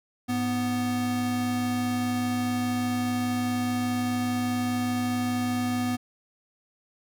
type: tone pair together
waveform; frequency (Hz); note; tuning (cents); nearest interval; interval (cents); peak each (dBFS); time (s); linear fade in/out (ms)
square; 103.93 / 246.9; G#2 / B3; +2 / 0; octave + minor third; 1498; -35 / -26; 0.28-5.97; 20
effects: none